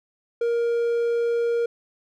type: tone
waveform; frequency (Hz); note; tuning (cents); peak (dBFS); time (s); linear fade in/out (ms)
triangle; 469.4; A#4; +12; -18; 0.41-1.66; 5
effects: none